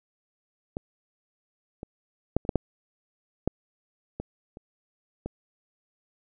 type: clicks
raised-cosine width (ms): 2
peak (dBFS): -18 / -23 / -8 / -28 / -10 / -8 / -10 / -19 / -29 / -19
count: 10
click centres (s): 0.769 / 1.831 / 2.366 / 2.451 / 2.492 / 2.557 / 3.476 / 4.2 / 4.571 / 5.26
effects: none